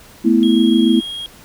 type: chord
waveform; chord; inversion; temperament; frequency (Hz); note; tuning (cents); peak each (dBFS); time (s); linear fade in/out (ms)
sine; A suspended second; none; equal; 220 / 246.9 / 329.6; A3 / B3 / E4; 0 / 0 / 0; -14; 0.24-1.01; 20
type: tone with pitch glide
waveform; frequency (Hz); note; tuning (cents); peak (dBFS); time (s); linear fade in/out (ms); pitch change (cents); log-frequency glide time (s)
triangle; 3288 to 3267; G#7 to G#7; -18 to -29; -23; 0.43-1.26; 0; -11; 0.83-0.93
effects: pink hiss -43 dBFS RMS until 1.44 s